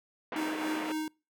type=band-pass noise; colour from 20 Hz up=pink; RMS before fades=-38 dBFS; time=0.32-0.92 s; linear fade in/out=2 ms; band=260 to 2700 Hz; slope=24 dB/octave
type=tone with tremolo; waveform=square; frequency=311.1 Hz; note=D#4; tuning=in tune; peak=-31 dBFS; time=0.36-1.08 s; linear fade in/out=2 ms; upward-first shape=triangle; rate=3.7 Hz; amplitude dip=50%
effects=noise-tail reverb RT60 0.3 s tail -26 dB re dry